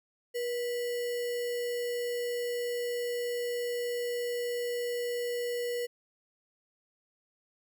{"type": "tone with sample-and-hold", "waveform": "sine", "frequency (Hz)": 481.6, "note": "B4", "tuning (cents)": -44, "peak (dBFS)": -30, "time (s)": [0.34, 5.87], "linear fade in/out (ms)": 20, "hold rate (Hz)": 2450, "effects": []}